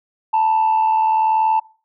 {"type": "tone pair together", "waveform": "sine", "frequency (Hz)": [880, 960.9], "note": ["A5", "B5"], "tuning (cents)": [0, -48], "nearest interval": "major second", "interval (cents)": 152, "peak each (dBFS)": [-12, -21], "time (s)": [0.33, 1.6], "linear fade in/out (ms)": 10, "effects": ["noise-tail reverb RT60 0.4 s tail -24 dB re dry", "tanh soft clip ceiling -10 dBFS"]}